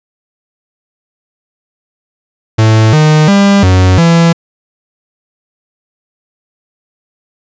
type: tone with pitch steps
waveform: 45% pulse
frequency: 110.1 / 153.8 / 199.6 / 92.7 / 167.6 Hz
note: A2 / D#3 / G3 / F#2 / E3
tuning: +2 / -20 / +32 / +4 / +29 cents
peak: -4 dBFS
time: 2.58-4.33 s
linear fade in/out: 10 ms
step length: 350 ms
effects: resampled to 16000 Hz